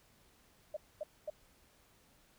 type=tone bursts; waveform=sine; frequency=609 Hz; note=D#5; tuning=37 cents flat; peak=-36 dBFS; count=3; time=0.74-1.301 s; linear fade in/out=5 ms; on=27 ms; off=240 ms; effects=pink hiss -67 dBFS RMS until 2.38 s